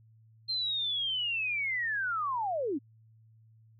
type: linear sweep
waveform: sine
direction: down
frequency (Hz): 4186 to 246.9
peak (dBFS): -29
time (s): 0.48-2.79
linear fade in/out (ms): 20
effects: added 111 Hz sine -57 dBFS peak until 3.79 s